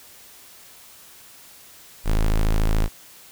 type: tone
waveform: square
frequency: 26.84 Hz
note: A0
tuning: 42 cents flat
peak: -17 dBFS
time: 2.04-2.89 s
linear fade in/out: 50 ms
effects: white hiss -47 dBFS RMS until 3.31 s